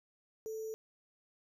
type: tone with sample-and-hold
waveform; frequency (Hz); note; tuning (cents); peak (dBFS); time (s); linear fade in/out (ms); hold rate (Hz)
sine; 440; A4; 0; -38; 0.46-0.74; 0; 6300
effects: none